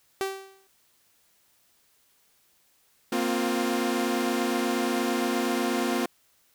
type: tone with exponential decay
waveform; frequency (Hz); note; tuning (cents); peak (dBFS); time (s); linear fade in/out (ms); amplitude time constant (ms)
sawtooth; 387.1; G4; -22; -20; 0.21-0.67; 0; 98
type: chord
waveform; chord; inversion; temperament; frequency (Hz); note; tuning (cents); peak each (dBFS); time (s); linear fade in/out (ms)
sawtooth; Bb suspended second; none; equal with one note detuned; 233.1 / 261.6 / 353.3; Bb3 / C4 / F4; 0 / 0 / +20; -25; 3.12-6.06; 5
effects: white hiss -65 dBFS RMS until 6.54 s